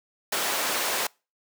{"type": "high-pass noise", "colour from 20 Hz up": "pink", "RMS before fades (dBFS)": -27, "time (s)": [0.32, 1.07], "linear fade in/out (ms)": 5, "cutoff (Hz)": 530, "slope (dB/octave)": 12, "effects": ["noise-tail reverb RT60 0.3 s tail -26 dB re dry"]}